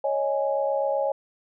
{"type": "chord", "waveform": "sine", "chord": "C# suspended second", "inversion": "none", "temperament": "equal", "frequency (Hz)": [554.4, 622.3, 830.6], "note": ["C#5", "D#5", "G#5"], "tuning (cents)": [0, 0, 0], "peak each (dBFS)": [-24, -28, -29], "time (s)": [0.04, 1.12], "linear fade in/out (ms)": 5, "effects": []}